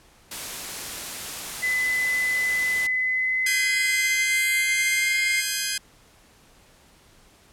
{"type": "noise", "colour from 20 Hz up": "white", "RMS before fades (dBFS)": -33, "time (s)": [0.31, 2.87], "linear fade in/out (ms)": 5}
{"type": "tone with pitch glide", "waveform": "sine", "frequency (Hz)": [2013, 2103], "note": ["B6", "C7"], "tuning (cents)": [33, 8], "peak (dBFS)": -21, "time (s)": [1.62, 5.42], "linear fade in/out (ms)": 20, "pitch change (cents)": 75, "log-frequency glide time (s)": [2.79, 5.13]}
{"type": "chord", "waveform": "10% pulse", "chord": "Ab major seventh", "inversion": "third", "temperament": "just", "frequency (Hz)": [1557.4, 1661.2, 2077, 2492], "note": ["G6", "Ab6", "C7", "Eb7"], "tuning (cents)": [-12, 0, -13, 2], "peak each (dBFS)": -22, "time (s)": [3.46, 5.78], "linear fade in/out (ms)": 5}
{"effects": ["pink hiss -55 dBFS RMS until 7.52 s", "low-pass 12000 Hz 12 dB/octave"]}